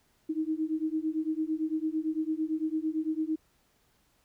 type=beating tone pair; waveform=sine; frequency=310.3 / 319.2 Hz; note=D#4 / D#4; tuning=-5 / +44 cents; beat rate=8.9 Hz; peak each=-31 dBFS; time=0.29-3.36 s; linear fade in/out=10 ms; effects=pink hiss -69 dBFS RMS until 4.24 s